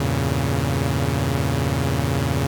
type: chord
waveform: sawtooth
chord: E diminished seventh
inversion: none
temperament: equal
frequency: 82.41 / 98 / 116.54 / 138.59 Hz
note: E2 / G2 / Bb2 / Db3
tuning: 0 / 0 / 0 / 0 cents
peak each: -21 / -25 / -21 / -19 dBFS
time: 0-2.47 s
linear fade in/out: 5 ms
effects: none